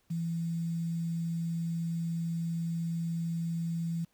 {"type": "tone with quantisation", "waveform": "sine", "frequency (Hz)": 167, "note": "E3", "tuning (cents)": 23, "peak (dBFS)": -30, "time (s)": [0.1, 4.05], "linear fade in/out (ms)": 10, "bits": 9, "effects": ["pink hiss -72 dBFS RMS until 4.13 s"]}